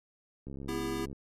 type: click train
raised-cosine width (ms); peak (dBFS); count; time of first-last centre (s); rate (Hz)
3; -30; 46; 0.47-1.129; 68.3
type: chord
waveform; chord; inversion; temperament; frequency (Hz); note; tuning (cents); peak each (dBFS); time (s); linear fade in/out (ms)
square; E minor; second; equal with one note detuned; 246.9 / 329.6 / 402.1; B3 / E4 / G4; 0 / 0 / +44; -40 / -37 / -38; 0.68-1.06; 10
effects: resampled to 32000 Hz